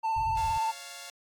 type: tone with vibrato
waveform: triangle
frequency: 890 Hz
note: A5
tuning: 20 cents sharp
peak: -24 dBFS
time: 0.03-0.72 s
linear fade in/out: 20 ms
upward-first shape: triangle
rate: 17 Hz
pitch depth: 31 cents each way
type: low-pass noise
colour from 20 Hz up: white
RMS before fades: -38 dBFS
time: 0.16-0.58 s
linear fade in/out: 5 ms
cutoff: 120 Hz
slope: 48 dB/octave
type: chord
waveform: 5% pulse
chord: Db augmented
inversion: none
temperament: equal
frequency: 554.4 / 698.5 / 880 Hz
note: Db5 / F5 / A5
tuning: 0 / 0 / 0 cents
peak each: -36 / -32 / -37 dBFS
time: 0.37-1.1 s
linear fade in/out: 2 ms
effects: AAC 64 kbps